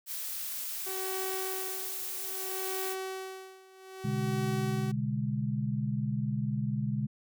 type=noise; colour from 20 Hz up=blue; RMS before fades=-37 dBFS; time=0.06-2.96 s; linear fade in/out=50 ms
type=tone with tremolo; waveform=sawtooth; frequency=379.2 Hz; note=F#4; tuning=43 cents sharp; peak=-30 dBFS; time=0.86-4.92 s; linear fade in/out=10 ms; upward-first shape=sine; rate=0.62 Hz; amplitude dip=90%
type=chord; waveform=sine; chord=G# diminished; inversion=first; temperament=equal with one note detuned; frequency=123.47 / 143.48 / 207.7 Hz; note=B2 / D3 / G#3; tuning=0 / -40 / 0 cents; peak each=-33 dBFS; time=4.04-7.07 s; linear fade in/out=10 ms
effects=none